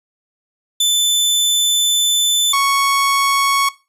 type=tone pair in turn; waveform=sawtooth; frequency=3520 / 1108.7 Hz; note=A7 / C#6; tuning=0 / 0 cents; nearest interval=octave + minor sixth; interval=2000 cents; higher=first; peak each=-9 dBFS; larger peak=neither; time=0.8-2.53 / 2.53-3.69 s; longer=first; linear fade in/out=5 ms; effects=noise-tail reverb RT60 0.3 s tail -19 dB re dry + resampled to 32000 Hz